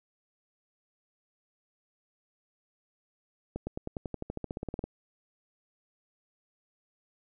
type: accelerating click train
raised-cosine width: 2 ms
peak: -21 dBFS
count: 18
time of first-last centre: 3.56-4.84 s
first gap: 110 ms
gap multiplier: 0.95
effects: none